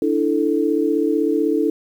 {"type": "chord", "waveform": "sine", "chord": "D suspended second", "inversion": "none", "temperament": "equal", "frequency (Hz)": [293.7, 329.6, 440], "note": ["D4", "E4", "A4"], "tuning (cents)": [0, 0, 0], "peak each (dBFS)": -20, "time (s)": [0.02, 1.7], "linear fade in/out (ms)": 2, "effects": ["8-bit"]}